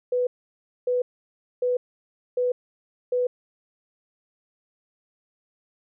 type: tone bursts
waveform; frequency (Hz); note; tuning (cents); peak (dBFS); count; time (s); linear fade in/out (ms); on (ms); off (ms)
sine; 495.6; B4; +6; -20; 5; 0.12-3.27; 5; 150; 600
effects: none